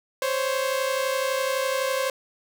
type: tone pair together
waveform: sawtooth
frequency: 522.5 / 554.4 Hz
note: C5 / C#5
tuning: -2 / 0 cents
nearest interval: minor second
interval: 102 cents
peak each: -21 / -24 dBFS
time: 0.22-2.1 s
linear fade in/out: 2 ms
effects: none